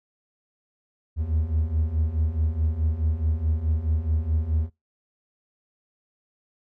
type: beating tone pair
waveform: triangle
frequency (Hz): 75.7 / 80.4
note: D#2 / E2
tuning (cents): -47 / -43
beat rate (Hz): 4.7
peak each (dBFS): -25 / -21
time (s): 1.16-4.7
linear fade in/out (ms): 50
effects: noise-tail reverb RT60 0.2 s tail -22 dB re dry